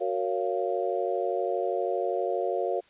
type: chord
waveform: sine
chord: Gb major seventh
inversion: none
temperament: just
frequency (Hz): 370 / 462.5 / 555 / 693.7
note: Gb4 / Bb4 / Db5 / F5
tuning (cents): 0 / -14 / +2 / -12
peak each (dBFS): -31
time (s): 0-2.81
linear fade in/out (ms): 20
effects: white hiss -59 dBFS RMS until 2.89 s + resampled to 8000 Hz